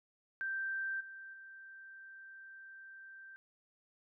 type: tone with level steps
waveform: sine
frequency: 1567 Hz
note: G6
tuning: 1 cent flat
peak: -35 / -47 / -50 dBFS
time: 0.41-3.36 s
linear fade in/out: 0 ms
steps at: 1 / 1.33 s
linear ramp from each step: 10 ms
effects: none